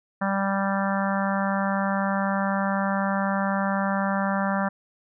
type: harmonic tone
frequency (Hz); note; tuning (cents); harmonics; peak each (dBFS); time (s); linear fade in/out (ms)
196; G3; 0; 1 / 3 / 4 / 5 / 6 / 7 / 8 / 9; -25 / -30 / -31 / -32 / -33 / -33 / -34 / -35; 0.21-4.69; 10
effects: none